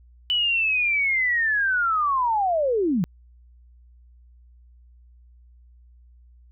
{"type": "linear sweep", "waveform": "sine", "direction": "down", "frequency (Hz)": [2984, 155.56], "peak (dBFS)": -19, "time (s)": [0.3, 3.04], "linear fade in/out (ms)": 0, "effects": ["added 60 Hz sine -49 dBFS peak until 6.51 s"]}